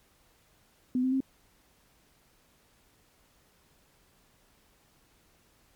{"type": "tone with pitch steps", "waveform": "sine", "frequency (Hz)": [252.2, 259, 266], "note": ["B3", "C4", "C4"], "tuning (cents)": [36, -17, 29], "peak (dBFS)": -24, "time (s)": [0.95, 1.205], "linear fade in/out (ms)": 2, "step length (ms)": 85, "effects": ["pink hiss -65 dBFS RMS until 5.75 s", "MP3 96 kbps"]}